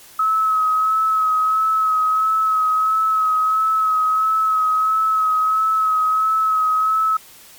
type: tone with vibrato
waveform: sine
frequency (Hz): 1284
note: E6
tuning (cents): -46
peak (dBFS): -14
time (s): 0.19-7.17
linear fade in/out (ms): 5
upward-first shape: sine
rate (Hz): 1.5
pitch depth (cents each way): 23
effects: white hiss -44 dBFS RMS until 7.58 s + MP3 96 kbps